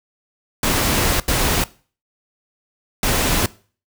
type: noise bursts at uneven times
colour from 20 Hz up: pink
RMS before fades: -18 dBFS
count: 3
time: 0.63-1.2 / 1.28-1.64 / 3.03-3.46 s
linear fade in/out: 2 ms
effects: noise-tail reverb RT60 0.4 s tail -20 dB re dry